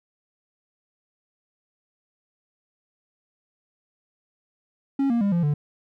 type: tone with pitch steps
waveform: triangle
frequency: 274.5 / 234.9 / 200.9 / 171.93 / 147.1 Hz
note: C#4 / A#3 / G3 / F3 / D3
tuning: -17 / +13 / +43 / -27 / +3 cents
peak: -17 dBFS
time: 4.99-5.54 s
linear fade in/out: 5 ms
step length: 110 ms
effects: none